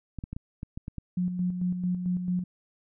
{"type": "clicks", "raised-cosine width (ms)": 5, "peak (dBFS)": -23, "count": 8, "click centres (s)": [0.187, 0.239, 0.33, 0.365, 0.631, 0.775, 0.881, 0.983]}
{"type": "tone with tremolo", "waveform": "sine", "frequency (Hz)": 180, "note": "F#3", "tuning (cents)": -47, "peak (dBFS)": -24, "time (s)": [1.17, 2.44], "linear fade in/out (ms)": 5, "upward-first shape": "square", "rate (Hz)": 4.5, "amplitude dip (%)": 50}
{"effects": []}